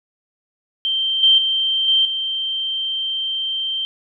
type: tone with level steps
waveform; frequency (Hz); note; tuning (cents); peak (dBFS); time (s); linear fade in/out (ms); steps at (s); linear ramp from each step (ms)
sine; 3136; G7; 0; -17 / -9 / -16 / -12 / -20; 0.85-3.85; 0; 1.23 / 1.38 / 1.88 / 2.05; 2
effects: none